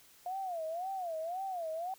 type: tone with vibrato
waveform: sine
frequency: 702 Hz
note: F5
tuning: 9 cents sharp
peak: -35 dBFS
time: 0.26-1.94 s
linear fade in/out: 2 ms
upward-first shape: sine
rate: 1.9 Hz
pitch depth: 180 cents each way
effects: white hiss -61 dBFS RMS until 1.98 s